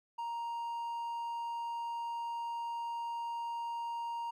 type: tone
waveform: triangle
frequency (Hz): 935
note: A#5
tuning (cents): +5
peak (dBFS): -34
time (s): 0.18-4.31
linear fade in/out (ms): 10
effects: none